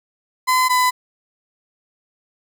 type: tone pair in turn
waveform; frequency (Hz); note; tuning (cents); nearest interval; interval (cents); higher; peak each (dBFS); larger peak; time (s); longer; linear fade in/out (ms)
35% pulse; 1019 / 1003.2; C6 / B5; -46 / +27; unison; 27; first; -12; neither; 0.47-0.69 / 0.69-0.91; neither; 20
effects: none